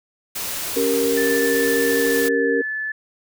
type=noise; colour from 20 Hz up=white; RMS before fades=-27 dBFS; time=0.35-2.29 s; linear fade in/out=10 ms
type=chord; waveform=sine; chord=G diminished; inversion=second; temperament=equal; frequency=277.2 / 392 / 466.2 Hz; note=Db4 / G4 / Bb4; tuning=0 / 0 / 0 cents; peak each=-23 / -24 / -19 dBFS; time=0.76-2.62 s; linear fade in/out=10 ms
type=tone with pitch glide; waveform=sine; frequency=1760 to 1736.8 Hz; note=A6 to A6; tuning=0 to -23 cents; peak=-23 dBFS; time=1.17-2.92 s; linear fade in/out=5 ms; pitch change=-23 cents; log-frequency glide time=1.9-2.49 s
effects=none